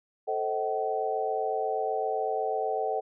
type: chord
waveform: sine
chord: A diminished seventh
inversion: none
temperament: just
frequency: 440 / 528 / 633.6 / 760.3 Hz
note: A4 / C5 / Eb5 / Gb5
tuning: 0 / +16 / +31 / +47 cents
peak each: -31 / -35 / -34 / -30 dBFS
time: 0.27-3.01 s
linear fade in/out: 20 ms
effects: none